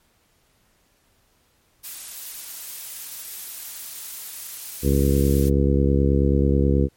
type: noise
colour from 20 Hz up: blue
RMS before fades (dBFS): -34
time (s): 1.83-5.5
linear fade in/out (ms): 20
type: harmonic tone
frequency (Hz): 69.3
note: C#2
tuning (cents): 0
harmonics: 1 / 2 / 3 / 4 / 5 / 6 / 7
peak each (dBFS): -19 / -22 / -24 / -25 / -26 / -27 / -27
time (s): 4.82-6.89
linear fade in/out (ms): 50
effects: pink hiss -63 dBFS RMS until 6.96 s + MP3 64 kbps